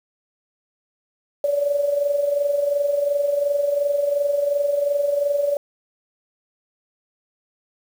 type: tone with amplitude modulation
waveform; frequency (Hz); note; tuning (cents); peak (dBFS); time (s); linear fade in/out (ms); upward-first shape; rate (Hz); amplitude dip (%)
sine; 573; D5; -43; -15; 1.44-5.57; 2; sine; 22.8; 60
effects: 7-bit